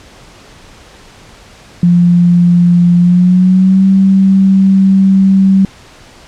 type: tone with pitch glide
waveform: sine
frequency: 174.61 to 192.63 Hz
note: F3 to G3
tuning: 0 to -30 cents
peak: -4 dBFS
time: 1.83-5.65 s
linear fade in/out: 2 ms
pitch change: +170 cents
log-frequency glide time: 2.97-3.86 s
effects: pink hiss -38 dBFS RMS until 6.27 s + low-pass 7000 Hz 12 dB/octave